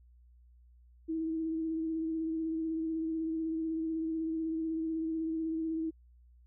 sine tone with vibrato, 322.4 Hz, E4, 38 cents flat, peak -31 dBFS, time 1.08-5.91 s, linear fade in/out 20 ms, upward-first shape sine, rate 16 Hz, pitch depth 21 cents each way, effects added 60 Hz sine -57 dBFS peak until 6.46 s

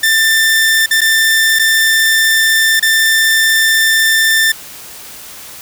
sawtooth tone with dropouts, 1784 Hz, A6, 23 cents sharp, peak -5 dBFS, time 0.03-4.52 s, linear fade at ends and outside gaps 5 ms, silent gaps 0.861-0.909 / 1.008-1.015 / 1.589-1.594 / 2.797-2.825 s, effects white hiss -32 dBFS RMS until 5.61 s

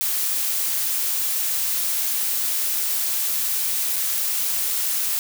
blue noise with dropouts, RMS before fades -23 dBFS, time 0.01-5.19 s, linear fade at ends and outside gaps 0 ms, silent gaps 3.96-3.964 s, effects none

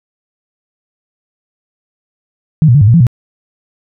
sine tone with pitch steps, 156.7 / 119.4 / 145.8 / 102 / 116.8 / 169.2 / 121 Hz, D#3 / A#2 / D3 / G#2 / A#2 / E3 / B2, +13 / +42 / -12 / -31 / +4 / +45 / -35 cents, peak -3 dBFS, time 2.62-3.068 s, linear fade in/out 0 ms, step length 64 ms, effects none

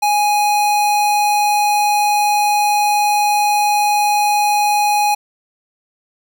square tone, 830.6 Hz, G#5, in tune, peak -13 dBFS, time 0.02-5.15 s, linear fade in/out 10 ms, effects none

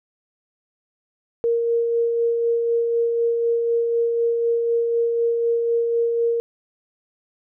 sine tone with tremolo, 466.2 Hz, A#4, in tune, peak -16 dBFS, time 1.44-6.4 s, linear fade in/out 0 ms, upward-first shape sine, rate 4 Hz, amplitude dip 30%, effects none

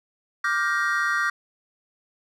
triangle chord, G minor seventh, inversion second, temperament just, 1176 / 1411.2 / 1568 / 1881.6 Hz, D6 / F6 / G6 / Bb6, +2 / +18 / 0 / +16 cents, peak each -25 dBFS, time 0.44-1.3 s, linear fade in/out 5 ms, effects none

